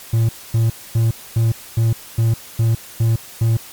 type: tone bursts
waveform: triangle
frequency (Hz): 113.7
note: A#2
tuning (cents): -43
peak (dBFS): -10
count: 9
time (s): 0.13-3.57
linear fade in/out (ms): 5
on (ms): 160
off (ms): 250
effects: white hiss -38 dBFS RMS until 3.72 s + MP3 96 kbps